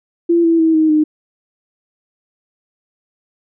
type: tone with pitch steps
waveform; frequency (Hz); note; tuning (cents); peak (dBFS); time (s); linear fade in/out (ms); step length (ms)
sine; 340 / 331.3 / 322.8 / 314.5 / 306.4; F4 / E4 / E4 / D#4 / D#4; -46 / +9 / -36 / +19 / -27; -9; 0.29-1.04; 10; 150
effects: none